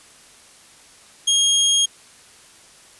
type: tone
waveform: 25% pulse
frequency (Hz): 3258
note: G#7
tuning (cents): -34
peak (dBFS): -11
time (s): 1.27-1.86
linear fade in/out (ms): 10
effects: white hiss -48 dBFS RMS until 2.99 s + resampled to 24000 Hz